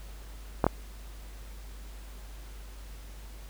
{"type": "clicks", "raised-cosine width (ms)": 1, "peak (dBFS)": -8, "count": 2, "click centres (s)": [0.642, 0.666], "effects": ["added 50 Hz sine -42 dBFS peak until 3.49 s", "pink hiss -53 dBFS RMS until 3.49 s"]}